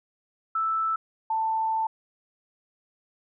sine tone pair in turn, 1318.5 / 887.1 Hz, E6 / A5, 0 / +14 cents, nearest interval perfect fifth, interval 686 cents, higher first, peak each -23 dBFS, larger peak neither, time 0.55-0.96 / 1.3-1.87 s, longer second, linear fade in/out 5 ms, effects none

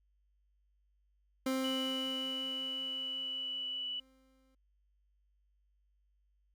30% pulse tone with exponential decay, 262.7 Hz, C4, 7 cents sharp, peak -28 dBFS, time 1.46-4.55 s, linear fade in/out 5 ms, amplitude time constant 670 ms
sine tone, 2960 Hz, F#7, in tune, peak -36 dBFS, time 1.64-4 s, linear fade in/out 5 ms
effects added 50 Hz sine -70 dBFS peak until 6.54 s

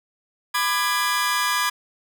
sawtooth chord, G# diminished, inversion first, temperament just, 996.7 / 1196.1 / 1661.2 Hz, B5 / D6 / G#6, +16 / +31 / 0 cents, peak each -21 dBFS, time 0.54-1.7 s, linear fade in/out 10 ms, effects none

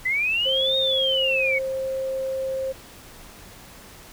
sine linear two-way sweep, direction up then down, 1980 to 3729 to 2196 Hz, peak -20 dBFS, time 0.05-1.59 s, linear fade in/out 10 ms, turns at 0.77 s
sine tone, 530 Hz, C5, 22 cents sharp, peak -24 dBFS, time 0.45-2.73 s, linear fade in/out 20 ms
effects pink hiss -45 dBFS RMS until 4.12 s

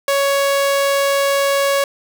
sawtooth tone, 557 Hz, C#5, 8 cents sharp, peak -10 dBFS, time 0.08-1.84 s, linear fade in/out 2 ms, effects none

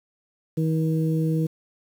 harmonic tone, 159.5 Hz, D#3, 43 cents sharp, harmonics 1 / 2 / 3, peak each -21 / -27 / -31 dBFS, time 0.57-1.47 s, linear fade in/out 10 ms, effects 8-bit

